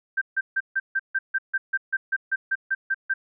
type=tone bursts; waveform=sine; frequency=1568 Hz; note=G6; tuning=in tune; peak=-20 dBFS; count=16; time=0.17-3.14 s; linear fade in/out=10 ms; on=45 ms; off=150 ms; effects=none